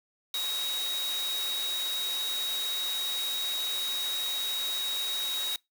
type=tone in noise; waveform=sine; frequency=3798 Hz; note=A#7; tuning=32 cents sharp; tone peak=-30 dBFS; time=0.34-5.56 s; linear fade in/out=2 ms; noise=white; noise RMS=-37 dBFS; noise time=0.34-5.56 s; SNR=+4 dB; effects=noise-tail reverb RT60 0.2 s tail -24 dB re dry + high-pass 400 Hz 12 dB/octave